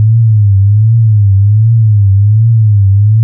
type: tone with vibrato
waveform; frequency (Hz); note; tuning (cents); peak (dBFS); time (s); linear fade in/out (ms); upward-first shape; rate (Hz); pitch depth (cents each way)
sine; 105.8; G#2; +33; -3; 0-3.23; 0; triangle; 1.3; 160
effects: none